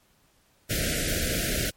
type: band-stop noise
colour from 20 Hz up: pink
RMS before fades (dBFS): -27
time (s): 0.69-1.71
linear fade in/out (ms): 20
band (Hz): 680 to 1400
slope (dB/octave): 96
effects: pink hiss -64 dBFS RMS until 1.76 s + MP3 64 kbps